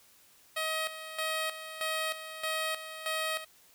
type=tone with tremolo; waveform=10% pulse; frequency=633 Hz; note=D#5; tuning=30 cents sharp; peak=-22 dBFS; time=0.56-3.45 s; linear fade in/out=10 ms; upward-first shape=square; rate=1.6 Hz; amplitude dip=70%; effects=white hiss -61 dBFS RMS until 3.74 s